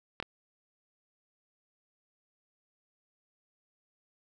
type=clicks; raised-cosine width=0.3 ms; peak=-17 / -20 dBFS; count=2; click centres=0.201 / 0.226 s; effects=none